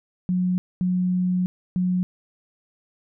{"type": "tone bursts at uneven times", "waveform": "sine", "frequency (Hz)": 181.7, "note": "F#3", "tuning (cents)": -31, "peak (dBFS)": -19, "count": 3, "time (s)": [[0.29, 0.58], [0.81, 1.46], [1.76, 2.03]], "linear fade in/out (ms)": 0, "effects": []}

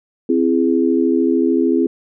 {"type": "chord", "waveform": "sine", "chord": "C augmented", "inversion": "none", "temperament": "equal with one note detuned", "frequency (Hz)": [261.6, 335, 415.3], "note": ["C4", "E4", "G#4"], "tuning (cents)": [0, 28, 0], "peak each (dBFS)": [-16, -16, -19], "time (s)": [0.29, 1.87], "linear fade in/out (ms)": 5, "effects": []}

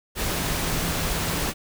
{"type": "tone in noise", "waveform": "sine", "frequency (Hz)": 164.8, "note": "E3", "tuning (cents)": 0, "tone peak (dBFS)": -34, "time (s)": [0.32, 1.48], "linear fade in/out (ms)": 50, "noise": "pink", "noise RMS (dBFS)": -26, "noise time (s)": [0.15, 1.54], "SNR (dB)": -11, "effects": []}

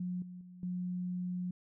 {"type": "tone with level steps", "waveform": "sine", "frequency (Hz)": 180, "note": "F#3", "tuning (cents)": -47, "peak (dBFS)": [-34, -44, -49, -34], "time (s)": [0, 1.51], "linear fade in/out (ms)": 5, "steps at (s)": [0.22, 0.41, 0.63], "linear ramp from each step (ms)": 2, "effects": []}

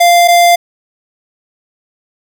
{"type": "tone pair in turn", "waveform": "square", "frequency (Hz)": [695, 695], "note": ["F5", "F5"], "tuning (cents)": [-9, -9], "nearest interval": "unison", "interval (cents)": 0, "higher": "neither", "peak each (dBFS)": -5, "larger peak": "neither", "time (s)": [[0, 0.28], [0.28, 0.56]], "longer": "neither", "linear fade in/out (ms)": 10, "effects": []}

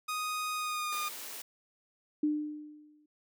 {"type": "tone with pitch glide", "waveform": "sawtooth", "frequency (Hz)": [1244.5, 1217.5], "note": ["D#6", "D#6"], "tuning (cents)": [0, -38], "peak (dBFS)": -29, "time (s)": [0.08, 1.09], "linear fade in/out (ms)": 10, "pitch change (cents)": -38, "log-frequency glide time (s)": [0.54, 0.95]}
{"type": "high-pass noise", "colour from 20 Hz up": "white", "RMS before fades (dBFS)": -43, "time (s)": [0.92, 1.42], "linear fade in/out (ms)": 5, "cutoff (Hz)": 260, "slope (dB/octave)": 24}
{"type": "tone with exponential decay", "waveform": "sine", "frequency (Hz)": 300.5, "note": "D4", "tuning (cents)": 40, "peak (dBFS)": -24, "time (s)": [2.23, 3.06], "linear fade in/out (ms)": 5, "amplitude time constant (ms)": 180}
{"effects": []}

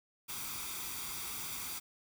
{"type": "noise with comb filter", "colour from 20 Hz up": "white", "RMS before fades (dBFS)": -41, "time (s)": [0.28, 1.8], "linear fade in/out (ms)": 20, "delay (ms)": 0.85, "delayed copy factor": 0.6, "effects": []}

